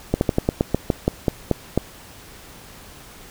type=slowing click train; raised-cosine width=2 ms; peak=-3 dBFS; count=12; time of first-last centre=0.14-1.776 s; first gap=71 ms; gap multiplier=1.14; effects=pink hiss -43 dBFS RMS until 3.3 s